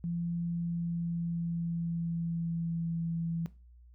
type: tone with pitch glide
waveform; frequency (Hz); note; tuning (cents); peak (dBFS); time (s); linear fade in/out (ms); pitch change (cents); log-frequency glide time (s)
sine; 170.7 to 166.51; F3 to E3; -39 to +18; -31; 0.04-3.46; 0; -43; 0.36-2.98
effects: noise-tail reverb RT60 0.3 s tail -17 dB re dry + added 60 Hz sine -53 dBFS peak until 3.94 s